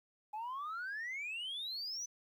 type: exponential sweep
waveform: sine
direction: up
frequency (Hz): 830.6 to 6100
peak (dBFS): -37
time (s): 0.33-2.06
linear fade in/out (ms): 10
effects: tanh soft clip ceiling -37 dBFS + 12-bit